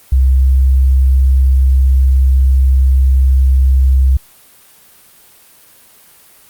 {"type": "tone with pitch glide", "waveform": "sine", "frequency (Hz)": [65.41, 65.83], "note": ["C2", "C2"], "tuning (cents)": [0, 11], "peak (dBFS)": -6, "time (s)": [0.12, 4.17], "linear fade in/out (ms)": 5, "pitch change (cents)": 11, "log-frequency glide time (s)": [0.32, 0.46], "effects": ["white hiss -44 dBFS RMS until 6.49 s", "Opus 32 kbps"]}